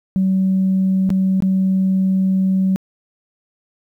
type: tone with dropouts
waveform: sine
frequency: 189.7 Hz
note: F#3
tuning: 43 cents sharp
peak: -12 dBFS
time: 0.16-2.76 s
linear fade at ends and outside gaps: 0 ms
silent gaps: 1.093-1.103 / 1.404-1.423 s
effects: tanh soft clip ceiling -9 dBFS + 9-bit